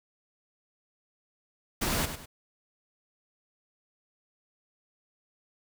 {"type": "noise with echo", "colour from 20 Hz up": "pink", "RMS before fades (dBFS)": -29, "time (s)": [1.81, 2.06], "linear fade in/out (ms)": 10, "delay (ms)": 100, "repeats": 2, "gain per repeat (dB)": -9, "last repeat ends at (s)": 2.26, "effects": []}